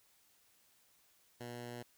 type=tone; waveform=10% pulse; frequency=120.4 Hz; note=B2; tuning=44 cents flat; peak=-36 dBFS; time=1.4-1.83 s; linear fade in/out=10 ms; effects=white hiss -70 dBFS RMS until 1.97 s